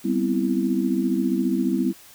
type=chord; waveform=sine; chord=C major seventh; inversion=second; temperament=equal; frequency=196 / 246.9 / 261.6 / 329.6 Hz; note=G3 / B3 / C4 / E4; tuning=0 / 0 / 0 / 0 cents; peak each=-25 dBFS; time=0.04-1.93 s; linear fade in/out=20 ms; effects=white hiss -48 dBFS RMS until 2.14 s